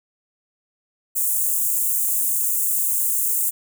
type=high-pass noise; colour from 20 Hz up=white; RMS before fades=-21 dBFS; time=1.15-3.51 s; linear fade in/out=20 ms; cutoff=7200 Hz; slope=48 dB/octave; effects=none